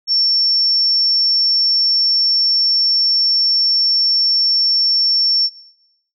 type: tone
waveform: sine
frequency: 5440 Hz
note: F8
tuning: 46 cents flat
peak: -11 dBFS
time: 0.07-5.5 s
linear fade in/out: 50 ms
effects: noise-tail reverb RT60 0.8 s tail -17 dB re dry

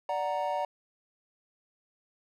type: chord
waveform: triangle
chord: D augmented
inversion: none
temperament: equal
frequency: 587.3 / 740 / 932.3 Hz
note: D5 / F#5 / A#5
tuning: 0 / 0 / 0 cents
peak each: -31 dBFS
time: 0.09-0.65 s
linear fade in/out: 2 ms
effects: none

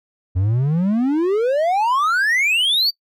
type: exponential sweep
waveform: triangle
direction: up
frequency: 87.6 to 4699 Hz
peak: -13 dBFS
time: 0.35-2.91 s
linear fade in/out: 20 ms
effects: noise-tail reverb RT60 0.1 s tail -24 dB re dry

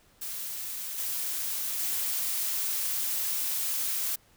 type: noise with level steps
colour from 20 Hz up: blue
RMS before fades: -36 / -32 / -30 dBFS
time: 0.21-4.16 s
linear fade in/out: 10 ms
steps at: 0.98 / 1.79 s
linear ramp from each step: 2 ms
effects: pink hiss -62 dBFS RMS until 4.36 s

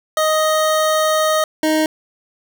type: tone pair in turn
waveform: 25% pulse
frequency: 624 / 312 Hz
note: D#5 / D#4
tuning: +5 / +5 cents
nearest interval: octave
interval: 1200 cents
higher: first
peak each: -10 dBFS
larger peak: neither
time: 0.17-1.44 / 1.63-1.86 s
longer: first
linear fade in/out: 2 ms
effects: none

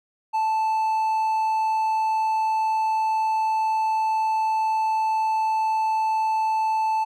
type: tone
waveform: triangle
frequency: 878 Hz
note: A5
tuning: 4 cents flat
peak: -18 dBFS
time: 0.33-7.05 s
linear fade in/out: 20 ms
effects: none

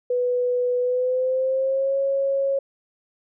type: tone with pitch glide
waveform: sine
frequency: 493.9 to 548 Hz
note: B4 to C#5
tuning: 0 to -20 cents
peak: -19 dBFS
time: 0.1-2.59 s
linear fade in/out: 5 ms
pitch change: +180 cents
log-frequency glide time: 0.8-1.97 s
effects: none

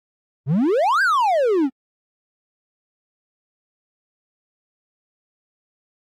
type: exponential two-way sweep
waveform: triangle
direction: up then down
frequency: 123 to 1640 to 250.5 Hz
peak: -13 dBFS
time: 0.46-1.7 s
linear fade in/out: 50 ms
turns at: 1.02 s
effects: AAC 48 kbps

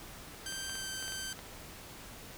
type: tone with pitch glide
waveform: 10% pulse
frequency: 1568 to 1552.7 Hz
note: G6 to G6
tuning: 0 to -17 cents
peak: -29 dBFS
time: 0.46-1.33 s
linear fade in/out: 2 ms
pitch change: -17 cents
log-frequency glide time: 0.7-0.88 s
type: clicks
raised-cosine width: 0.3 ms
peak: -29 dBFS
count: 7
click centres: 0.524 / 0.696 / 0.754 / 1.026 / 1.08 / 1.122 / 1.391 s
effects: pink hiss -49 dBFS RMS until 2.37 s

